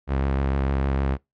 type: tone with vibrato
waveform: sawtooth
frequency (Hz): 67.9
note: C#2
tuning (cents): -35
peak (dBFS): -17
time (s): 0.07-1.18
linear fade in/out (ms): 50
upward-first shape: square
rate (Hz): 6.6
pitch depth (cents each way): 23
effects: noise-tail reverb RT60 0.2 s tail -25 dB re dry + low-pass 2000 Hz 12 dB/octave